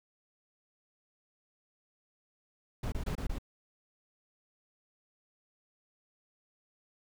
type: noise bursts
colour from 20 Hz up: brown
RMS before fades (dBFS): -34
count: 5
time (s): 2.83-3.385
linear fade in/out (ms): 5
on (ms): 91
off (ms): 25
effects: none